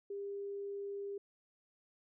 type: tone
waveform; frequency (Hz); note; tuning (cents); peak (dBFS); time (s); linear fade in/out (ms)
sine; 400.7; G4; +38; -39; 0.1-1.18; 5
effects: none